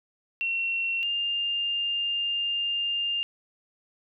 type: tone pair in turn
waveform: sine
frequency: 2724 / 2805 Hz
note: F7 / F7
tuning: -44 / +7 cents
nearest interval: minor second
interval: 51 cents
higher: second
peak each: -25 dBFS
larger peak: neither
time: 0.41-1.03 / 1.03-3.23 s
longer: second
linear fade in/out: 0 ms
effects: none